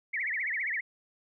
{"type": "tone with vibrato", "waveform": "sine", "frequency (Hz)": 1995, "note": "B6", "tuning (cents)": 17, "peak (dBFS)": -29, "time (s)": [0.13, 0.81], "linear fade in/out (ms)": 10, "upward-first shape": "triangle", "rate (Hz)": 15, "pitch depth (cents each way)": 270, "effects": []}